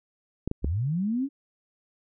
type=clicks; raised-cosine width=3 ms; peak=-15 dBFS; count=3; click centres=0.476 / 0.514 / 0.645 s
type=linear sweep; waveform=sine; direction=up; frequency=51.91 to 286.7 Hz; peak=-24 dBFS; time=0.62-1.29 s; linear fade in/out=50 ms
effects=none